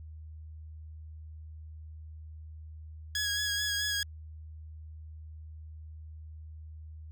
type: tone with vibrato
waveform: 15% pulse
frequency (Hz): 1664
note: G#6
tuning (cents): +3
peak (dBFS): -23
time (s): 3.15-4.03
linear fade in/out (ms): 2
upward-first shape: sine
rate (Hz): 4.6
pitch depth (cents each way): 26
effects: added 78 Hz sine -43 dBFS peak until 7.11 s